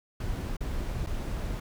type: noise with dropouts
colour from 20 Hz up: brown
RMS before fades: -32 dBFS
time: 0.2-1.6 s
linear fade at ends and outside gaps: 5 ms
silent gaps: 0.568-0.606 / 1.065-1.069 s
effects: none